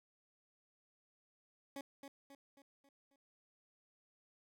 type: tone with echo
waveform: 20% pulse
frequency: 277.8 Hz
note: C#4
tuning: 4 cents sharp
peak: -39 dBFS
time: 1.76-1.81 s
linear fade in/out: 2 ms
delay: 270 ms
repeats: 5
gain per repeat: -6 dB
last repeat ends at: 3.16 s
effects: none